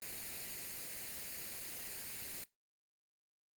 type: noise with comb filter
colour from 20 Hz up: white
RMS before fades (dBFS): -45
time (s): 0.02-2.44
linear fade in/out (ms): 2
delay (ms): 0.44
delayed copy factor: +0.5
effects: noise-tail reverb RT60 0.2 s tail -20 dB re dry + Opus 24 kbps